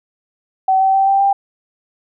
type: tone with pitch steps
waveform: sine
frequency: 762 / 769.5 / 777.1 / 784.8 / 792.5 Hz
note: G5 / G5 / G5 / G5 / G5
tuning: -49 / -32 / -15 / +2 / +19 cents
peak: -10 dBFS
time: 0.68-1.33 s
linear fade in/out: 5 ms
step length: 130 ms
effects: none